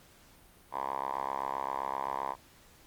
5% pulse tone with band-pass filter, 67.7 Hz, C#2, 40 cents flat, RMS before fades -35 dBFS, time 0.71-2.36 s, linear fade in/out 50 ms, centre 1000 Hz, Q 6.6, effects pink hiss -59 dBFS RMS until 2.86 s + Opus 48 kbps

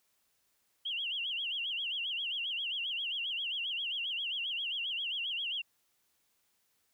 sine tone with vibrato, 3015 Hz, F#7, 32 cents sharp, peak -33 dBFS, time 0.85-5.62 s, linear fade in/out 10 ms, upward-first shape sine, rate 7.5 Hz, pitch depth 180 cents each way, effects white hiss -75 dBFS RMS until 6.93 s

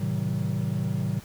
triangle chord, A diminished seventh, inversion none, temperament just, 110 / 132 / 158.4 / 190.08 Hz, A2 / C3 / Eb3 / Gb3, 0 / +16 / +31 / +47 cents, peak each -28 dBFS, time 0-1.2 s, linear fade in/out 10 ms, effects tanh soft clip ceiling -14 dBFS + pink hiss -48 dBFS RMS until 1.24 s

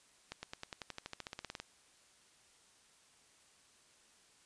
accelerating click train, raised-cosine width 0.2 ms, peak -25 dBFS, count 18, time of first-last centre 0.32-1.6 s, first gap 110 ms, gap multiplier 0.95, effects white hiss -66 dBFS RMS until 4.45 s + resampled to 22050 Hz

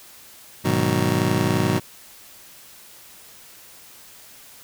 25% pulse chord, G# minor seventh, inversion none, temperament just, 103.83 / 124.59 / 155.74 / 186.89 Hz, G#2 / B2 / D#3 / F#3, 0 / +16 / +2 / +18 cents, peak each -21 dBFS, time 0.64-1.8 s, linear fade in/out 20 ms, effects white hiss -46 dBFS RMS until 4.63 s

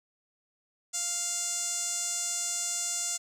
sawtooth tone with band-pass filter, 698.5 Hz, F5, in tune, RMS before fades -32 dBFS, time 0.93-3.18 s, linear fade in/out 20 ms, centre 7200 Hz, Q 5.4, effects none

